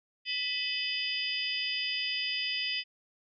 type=tone cluster; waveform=sine; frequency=1982 / 2570 / 3035 / 3503 / 4909 Hz; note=B6 / E7 / F#7 / A7 / D#8; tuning=+6 / -45 / +43 / -8 / -24 cents; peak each=-40 / -35 / -35 / -39 / -36 dBFS; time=0.25-2.84 s; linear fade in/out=50 ms; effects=none